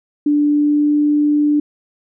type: tone with pitch glide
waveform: sine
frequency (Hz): 293.7 to 295.6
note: D4 to D4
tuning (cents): 0 to +11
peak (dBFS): -11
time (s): 0.26-1.6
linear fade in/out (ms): 5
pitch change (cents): +11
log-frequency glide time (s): 0.45-0.94
effects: none